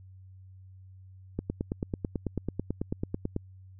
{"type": "click train", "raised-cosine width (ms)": 3, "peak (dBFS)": -17, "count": 19, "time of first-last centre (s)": [1.39, 3.364], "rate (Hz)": 9.12, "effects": ["added 94 Hz sine -48 dBFS peak until 3.79 s"]}